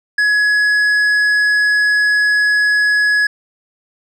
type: tone with tanh clipping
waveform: triangle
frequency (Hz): 1684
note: G#6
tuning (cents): +24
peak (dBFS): -12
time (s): 0.18-3.27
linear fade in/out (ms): 5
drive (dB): 11
effects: none